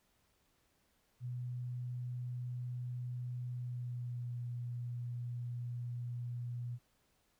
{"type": "tone with pitch glide", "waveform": "sine", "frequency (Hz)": [123.47, 121.07], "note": ["B2", "B2"], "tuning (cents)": [0, -34], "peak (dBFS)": -38, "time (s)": [1.2, 6.79], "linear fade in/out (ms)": 50, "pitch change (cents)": -34, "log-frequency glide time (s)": [3.51, 4.38], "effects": ["pink hiss -75 dBFS RMS until 7.39 s"]}